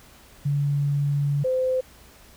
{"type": "tone pair in turn", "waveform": "sine", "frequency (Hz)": [143, 515.1], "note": ["D3", "C5"], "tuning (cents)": [-46, -27], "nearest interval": "octave + minor seventh", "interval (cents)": 2219, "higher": "second", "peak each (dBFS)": -20, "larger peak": "neither", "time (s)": [[0.45, 1.44], [1.44, 1.81]], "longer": "first", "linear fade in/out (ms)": 10, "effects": ["added 60 Hz sine -55 dBFS peak until 2.36 s", "pink hiss -51 dBFS RMS until 2.36 s"]}